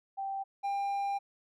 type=tone pair in turn; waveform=sine / triangle; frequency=782 / 798 Hz; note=G5 / G5; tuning=-4 / +31 cents; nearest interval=unison; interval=35 cents; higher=second; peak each=-33 / -28 dBFS; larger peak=second; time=0.17-0.44 / 0.63-1.19 s; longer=second; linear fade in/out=20 ms; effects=none